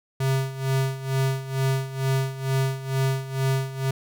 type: tone with tremolo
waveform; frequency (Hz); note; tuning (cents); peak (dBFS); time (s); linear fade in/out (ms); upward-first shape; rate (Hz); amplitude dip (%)
square; 133.7; C3; +38; -20; 0.2-3.91; 5; sine; 2.2; 80
effects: none